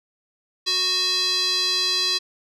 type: tone with band-pass filter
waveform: square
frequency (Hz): 369.1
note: F#4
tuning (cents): -4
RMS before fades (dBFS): -22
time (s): 0.66-2.19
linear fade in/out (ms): 20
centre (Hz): 4400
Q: 6.6
effects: none